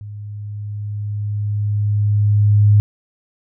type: tone with level ramp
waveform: sine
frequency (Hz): 103.83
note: G#2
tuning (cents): 0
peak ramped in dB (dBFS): -29 to -7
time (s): 0.01-2.8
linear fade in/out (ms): 0
effects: none